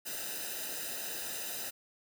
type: noise with comb filter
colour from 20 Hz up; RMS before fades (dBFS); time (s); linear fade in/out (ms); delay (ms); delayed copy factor
white; -39; 0.05-1.71; 20; 0.9; -0.8
effects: none